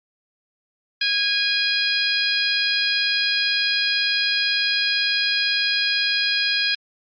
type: harmonic tone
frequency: 822 Hz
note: G#5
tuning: 18 cents flat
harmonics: 2 / 3 / 4 / 5 / 6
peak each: -25 / -25 / -25 / -25 / -25 dBFS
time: 1.01-6.75 s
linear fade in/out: 5 ms
effects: Opus 48 kbps